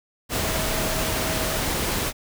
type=tone in noise; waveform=sine; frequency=640 Hz; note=D#5; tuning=49 cents sharp; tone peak=-32 dBFS; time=0.31-1.63 s; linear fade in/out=50 ms; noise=pink; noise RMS=-25 dBFS; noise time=0.29-2.13 s; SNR=-10 dB; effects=none